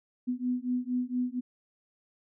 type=beating tone pair; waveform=sine; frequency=246.9 / 251.2 Hz; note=B3 / B3; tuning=0 / +30 cents; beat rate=4.3 Hz; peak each=-31 dBFS; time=0.27-1.41 s; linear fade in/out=20 ms; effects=none